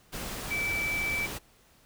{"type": "tone in noise", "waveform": "sine", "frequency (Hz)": 2316, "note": "D7", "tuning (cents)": -25, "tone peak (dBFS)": -28, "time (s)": [0.5, 1.27], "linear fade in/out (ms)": 20, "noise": "pink", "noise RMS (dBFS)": -37, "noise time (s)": [0.12, 1.39], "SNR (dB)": 6, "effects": ["pink hiss -61 dBFS RMS until 1.85 s"]}